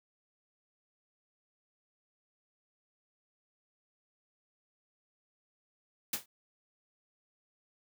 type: noise with exponential decay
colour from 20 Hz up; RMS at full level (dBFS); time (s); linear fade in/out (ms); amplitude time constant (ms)
white; -28; 6.13-6.26; 5; 27
effects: none